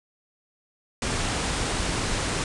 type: low-pass noise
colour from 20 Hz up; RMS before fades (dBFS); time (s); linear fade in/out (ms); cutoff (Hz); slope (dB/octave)
pink; -27; 1.02-2.44; 2; 9800; 96
effects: none